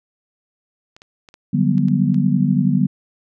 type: clicks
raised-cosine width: 0.2 ms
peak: -25 dBFS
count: 7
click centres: 0.965 / 1.019 / 1.288 / 1.341 / 1.781 / 1.884 / 2.144 s
type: chord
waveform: sine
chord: G major seventh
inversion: second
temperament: just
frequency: 147 / 183.75 / 196 / 245 Hz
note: D3 / F#3 / G3 / B3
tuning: +2 / -12 / 0 / -14 cents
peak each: -19 dBFS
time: 1.53-2.87 s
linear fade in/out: 10 ms
effects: none